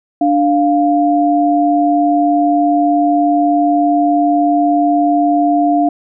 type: tone pair together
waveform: sine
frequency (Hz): 293.9 / 699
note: D4 / F5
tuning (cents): +1 / +1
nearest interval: octave + minor third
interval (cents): 1500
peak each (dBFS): -12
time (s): 0.21-5.89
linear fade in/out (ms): 5
effects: none